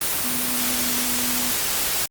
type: tone in noise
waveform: sine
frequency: 246.9 Hz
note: B3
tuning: in tune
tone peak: -30 dBFS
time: 0.24-1.51 s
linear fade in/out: 5 ms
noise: white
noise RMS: -23 dBFS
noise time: 0.01-2.06 s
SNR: -10 dB
effects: Opus 24 kbps